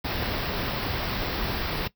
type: band-stop noise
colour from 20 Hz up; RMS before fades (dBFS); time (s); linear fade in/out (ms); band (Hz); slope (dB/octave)
pink; -29; 0.04-1.88; 10; 5400 to 14000; 96
effects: noise-tail reverb RT60 0.1 s tail -18 dB re dry